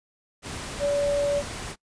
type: tone in noise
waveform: sine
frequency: 573 Hz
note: D5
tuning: 43 cents flat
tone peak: -21 dBFS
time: 0.79-1.43 s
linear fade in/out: 50 ms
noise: pink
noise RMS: -35 dBFS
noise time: 0.42-1.76 s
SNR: +11 dB
effects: noise-tail reverb RT60 0.1 s tail -22 dB re dry + resampled to 22050 Hz